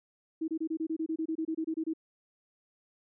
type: tone bursts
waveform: sine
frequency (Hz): 320.7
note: E4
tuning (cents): -48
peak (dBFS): -29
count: 16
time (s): 0.41-1.936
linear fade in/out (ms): 10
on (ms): 71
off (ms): 26
effects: none